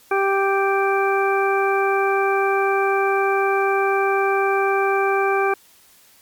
harmonic tone, 392 Hz, G4, in tune, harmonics 1 / 2 / 3 / 4 / 6, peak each -19 / -22 / -24 / -25 / -27 dBFS, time 0.11-5.54 s, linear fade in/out 5 ms, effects white hiss -52 dBFS RMS until 6.21 s + MP3 96 kbps

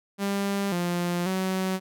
sawtooth tone with pitch steps, 199 / 175.1 / 188.1 Hz, G3 / F3 / F#3, +26 / +5 / +29 cents, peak -21 dBFS, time 0.18-1.8 s, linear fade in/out 50 ms, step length 540 ms, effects none

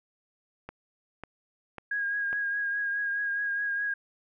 click train, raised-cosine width 0.5 ms, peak -24 dBFS, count 4, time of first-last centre 0.69-2.329 s, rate 1.83 Hz
sine tone with vibrato, 1637 Hz, G#6, 25 cents flat, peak -27 dBFS, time 1.91-3.94 s, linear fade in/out 5 ms, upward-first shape triangle, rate 4.8 Hz, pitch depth 31 cents each way
effects none

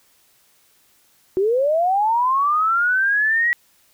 sine linear sweep, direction up, 363.1 to 1934 Hz, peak -15 dBFS, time 1.37-3.53 s, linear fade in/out 0 ms, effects white hiss -58 dBFS RMS until 3.93 s

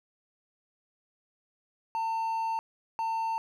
triangle tone pair in turn, 900 / 900 Hz, A5 / A5, +39 / +39 cents, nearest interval unison, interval 0 cents, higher neither, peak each -26 dBFS, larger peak neither, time 1.95-2.59 / 2.99-3.38 s, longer first, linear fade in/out 0 ms, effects none

